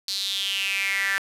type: tone with high-pass filter sweep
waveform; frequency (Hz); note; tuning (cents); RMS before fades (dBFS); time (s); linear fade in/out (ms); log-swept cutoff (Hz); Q
sawtooth; 196; G3; 0; -26; 0.08-1.18; 0; 4400 to 1700; 6.6
effects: resampled to 32000 Hz + 9-bit